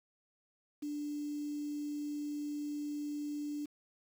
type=tone with quantisation; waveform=sine; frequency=294.2 Hz; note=D4; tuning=3 cents sharp; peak=-36 dBFS; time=0.82-3.66 s; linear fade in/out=10 ms; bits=9; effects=none